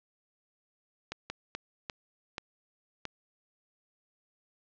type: slowing click train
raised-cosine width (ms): 0.2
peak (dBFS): -18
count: 6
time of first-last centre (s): 1.12-3.053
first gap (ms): 180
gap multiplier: 1.39
effects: low-pass 5000 Hz 12 dB/octave